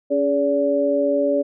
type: tone cluster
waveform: sine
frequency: 280.9 / 415 / 574 Hz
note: C#4 / G#4 / D5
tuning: +23 / -1 / -40 cents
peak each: -22 / -24 / -18 dBFS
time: 0.1-1.43 s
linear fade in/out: 20 ms
effects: none